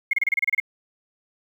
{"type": "tone bursts", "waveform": "sine", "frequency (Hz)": 2149, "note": "C7", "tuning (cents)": 46, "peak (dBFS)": -17, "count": 10, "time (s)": [0.11, 0.601], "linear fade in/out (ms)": 5, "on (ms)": 23, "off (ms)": 29, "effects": ["8-bit"]}